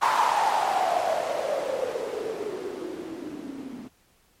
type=noise with low-pass filter sweep; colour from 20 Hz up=violet; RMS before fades=-27 dBFS; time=0.01-3.89 s; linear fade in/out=20 ms; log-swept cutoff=1000 to 240 Hz; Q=7.3; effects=pink hiss -63 dBFS RMS until 4.4 s + MP3 64 kbps